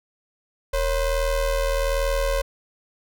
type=ring-modulated tone; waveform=square; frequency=254.4 Hz; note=C4; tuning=48 cents flat; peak=-18 dBFS; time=0.73-2.42 s; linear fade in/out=10 ms; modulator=295 Hz; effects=none